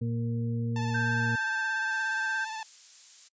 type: harmonic tone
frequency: 116.54 Hz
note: A#2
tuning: in tune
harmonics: 1 / 2 / 4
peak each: -29 / -33 / -41 dBFS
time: 0.01-1.36 s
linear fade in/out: 10 ms
type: tone with vibrato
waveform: sawtooth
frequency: 880 Hz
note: A5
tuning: in tune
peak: -31 dBFS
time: 0.76-2.63 s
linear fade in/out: 2 ms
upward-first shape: sine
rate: 17 Hz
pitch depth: 31 cents each way
type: tone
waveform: sine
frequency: 1568 Hz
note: G6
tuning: in tune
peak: -28 dBFS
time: 0.94-2.45 s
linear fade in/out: 10 ms
type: noise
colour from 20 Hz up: violet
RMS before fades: -42 dBFS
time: 1.9-3.29 s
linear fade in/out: 20 ms
effects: noise-tail reverb RT60 0.1 s tail -26 dB re dry + resampled to 16000 Hz